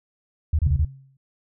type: tone bursts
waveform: sine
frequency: 77.78 Hz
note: D#2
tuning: in tune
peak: -16 dBFS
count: 4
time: 0.53-0.85 s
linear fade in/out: 5 ms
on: 59 ms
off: 28 ms
type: tone with exponential decay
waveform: sine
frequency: 134.9 Hz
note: C#3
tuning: 47 cents flat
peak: -19 dBFS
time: 0.66-1.17 s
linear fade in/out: 5 ms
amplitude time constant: 110 ms
effects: none